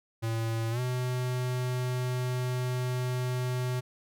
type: tone with pitch glide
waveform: square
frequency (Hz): 113.4 to 125.83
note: A#2 to B2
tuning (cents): -47 to +33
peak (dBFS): -29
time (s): 0.22-3.81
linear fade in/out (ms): 20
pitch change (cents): +180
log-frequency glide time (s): 0.71-0.8
effects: none